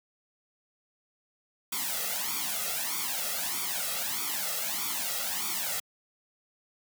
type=noise with flanger; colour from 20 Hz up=white; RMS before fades=-32 dBFS; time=1.72-5.8 s; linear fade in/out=5 ms; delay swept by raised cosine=0.87 to 1.54 ms; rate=1.6 Hz; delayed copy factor=+0.85; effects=high-pass 200 Hz 12 dB/octave